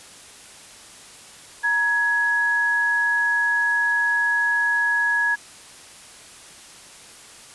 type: tone pair together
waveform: sine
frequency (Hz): 940 / 1674.9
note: A#5 / G#6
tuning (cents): +14 / +14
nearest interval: minor seventh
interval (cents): 1000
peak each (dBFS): -27 / -18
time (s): 1.63-5.36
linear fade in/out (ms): 20
effects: white hiss -44 dBFS RMS until 7.54 s + resampled to 24000 Hz